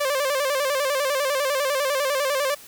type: tone with vibrato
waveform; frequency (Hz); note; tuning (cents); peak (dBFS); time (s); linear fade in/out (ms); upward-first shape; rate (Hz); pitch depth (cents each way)
sawtooth; 554.4; C#5; 0; -17; 0-2.55; 10; square; 10; 84
effects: white hiss -45 dBFS RMS until 2.67 s